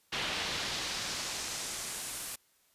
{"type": "noise with band-pass filter sweep", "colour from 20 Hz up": "brown", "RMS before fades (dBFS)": -37, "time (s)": [0.12, 2.36], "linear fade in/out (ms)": 10, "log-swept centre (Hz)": [3200, 11000], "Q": 1.2, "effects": ["white hiss -69 dBFS RMS until 2.74 s", "resampled to 32000 Hz"]}